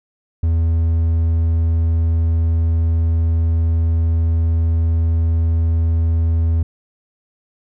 triangle tone with hard clipping, 82.41 Hz, E2, in tune, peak -14 dBFS, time 0.43-6.63 s, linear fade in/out 5 ms, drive 6 dB, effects none

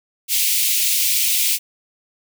white high-pass noise, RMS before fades -18 dBFS, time 0.28-1.59 s, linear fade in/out 50 ms, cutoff 2200 Hz, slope 48 dB/octave, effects none

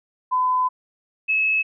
sine tone pair in turn, 1011 / 2587 Hz, B5 / E7, +40 / -33 cents, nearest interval octave + major third, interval 1627 cents, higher second, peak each -17 dBFS, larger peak neither, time 0.31-0.69 / 1.28-1.63 s, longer first, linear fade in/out 20 ms, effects none

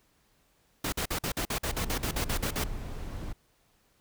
pink noise bursts, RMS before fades -31 dBFS, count 14, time 0.84-2.64 s, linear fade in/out 5 ms, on 84 ms, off 48 ms
brown noise, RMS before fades -36 dBFS, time 1.71-3.33 s, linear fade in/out 10 ms
effects pink hiss -68 dBFS RMS until 4 s

